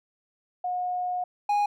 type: tone pair in turn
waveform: sine / triangle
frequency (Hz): 723 / 823.7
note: F#5 / G#5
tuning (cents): -40 / -14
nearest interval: major second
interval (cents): 226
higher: second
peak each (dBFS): -26 / -19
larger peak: second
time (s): 0.64-1.24 / 1.49-1.66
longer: first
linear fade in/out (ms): 5
effects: none

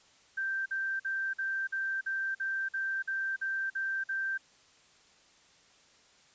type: tone bursts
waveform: sine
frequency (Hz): 1568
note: G6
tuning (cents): 0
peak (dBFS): -30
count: 12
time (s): 0.37-4.378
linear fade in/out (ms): 10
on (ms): 290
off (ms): 48
effects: white hiss -62 dBFS RMS until 6.34 s + resampled to 16000 Hz

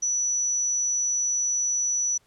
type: tone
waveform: sine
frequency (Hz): 5920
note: F#8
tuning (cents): 0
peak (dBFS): -22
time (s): 0.02-2.18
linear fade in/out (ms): 10
effects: pink hiss -64 dBFS RMS until 2.26 s + low-pass 11000 Hz 12 dB/octave

